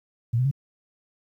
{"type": "tone with pitch steps", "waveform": "sine", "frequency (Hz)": [116.54, 127.09, 138.59], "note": ["A#2", "C3", "C#3"], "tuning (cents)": [0, -50, 0], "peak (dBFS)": -19, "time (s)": [0.33, 0.513], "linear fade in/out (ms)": 10, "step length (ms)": 61, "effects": ["10-bit"]}